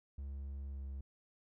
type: tone with pitch glide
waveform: triangle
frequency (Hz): 69.1 to 68.03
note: C#2 to C#2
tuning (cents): -5 to -32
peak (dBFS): -39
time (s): 0.18-1.01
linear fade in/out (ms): 5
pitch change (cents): -27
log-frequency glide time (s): 0.7-0.8
effects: none